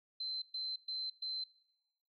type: tone bursts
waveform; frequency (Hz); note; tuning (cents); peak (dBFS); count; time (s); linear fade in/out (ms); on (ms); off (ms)
sine; 4086; C8; -42; -37; 4; 0.2-1.44; 5; 220; 120
effects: noise-tail reverb RT60 1.0 s tail -21 dB re dry